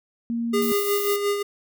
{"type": "tone", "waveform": "sine", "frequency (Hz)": 233.1, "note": "A#3", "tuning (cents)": 0, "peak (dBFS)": -23, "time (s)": [0.3, 0.72], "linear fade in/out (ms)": 0}
{"type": "tone with tremolo", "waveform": "square", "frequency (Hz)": 406.6, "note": "G#4", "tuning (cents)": -37, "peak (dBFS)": -20, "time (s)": [0.53, 1.43], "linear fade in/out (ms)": 10, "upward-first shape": "sine", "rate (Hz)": 5.6, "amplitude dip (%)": 50}
{"type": "noise", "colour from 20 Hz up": "violet", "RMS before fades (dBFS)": -30, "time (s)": [0.62, 1.16], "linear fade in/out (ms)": 0}
{"effects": []}